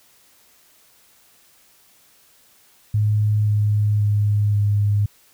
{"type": "tone with pitch steps", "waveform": "sine", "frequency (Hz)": [105.7, 104.73, 103.76, 102.81], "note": ["G#2", "G#2", "G#2", "G#2"], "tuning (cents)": [31, 15, -1, -17], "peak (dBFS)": -15, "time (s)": [2.94, 5.06], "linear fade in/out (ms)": 5, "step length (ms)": 530, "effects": ["white hiss -55 dBFS RMS until 5.33 s"]}